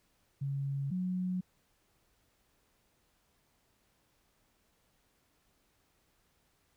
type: tone pair in turn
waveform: sine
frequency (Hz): 138.59 / 182.98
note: C#3 / F#3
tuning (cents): 0 / -19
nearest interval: perfect fourth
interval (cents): 481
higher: second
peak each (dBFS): -32 / -31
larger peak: second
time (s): 0.41-0.91 / 0.91-1.41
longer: neither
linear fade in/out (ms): 10
effects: pink hiss -73 dBFS RMS until 6.76 s